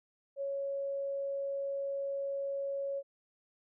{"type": "tone", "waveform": "sine", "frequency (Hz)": 554.4, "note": "C#5", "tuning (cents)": 0, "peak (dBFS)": -33, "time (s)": [0.36, 3.03], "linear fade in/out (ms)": 50, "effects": []}